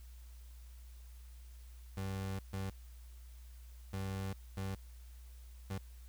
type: tone bursts at uneven times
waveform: 30% pulse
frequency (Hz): 96.3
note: G2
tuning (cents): -30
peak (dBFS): -35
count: 5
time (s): 1.97-2.39 / 2.53-2.7 / 3.93-4.33 / 4.57-4.75 / 5.7-5.78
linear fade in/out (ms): 5
effects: added 60 Hz sine -50 dBFS peak until 6.08 s + white hiss -66 dBFS RMS until 6.08 s